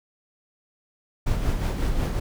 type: noise with tremolo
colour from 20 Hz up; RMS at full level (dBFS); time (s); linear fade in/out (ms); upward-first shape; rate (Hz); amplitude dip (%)
brown; -22; 1.26-2.2; 10; sine; 5.5; 45
effects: none